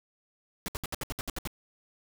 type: noise bursts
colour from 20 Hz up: pink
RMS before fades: -34 dBFS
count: 10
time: 0.66-1.474 s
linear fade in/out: 0 ms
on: 22 ms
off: 66 ms
effects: none